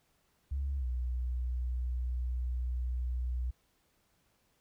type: tone with pitch glide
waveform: sine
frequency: 68.9 to 61.74 Hz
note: C#2 to B1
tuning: -10 to 0 cents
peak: -30 dBFS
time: 0.51-3.51 s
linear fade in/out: 10 ms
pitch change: -190 cents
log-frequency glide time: 0.78-0.85 s
effects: tanh soft clip ceiling -27 dBFS + pink hiss -73 dBFS RMS until 4.6 s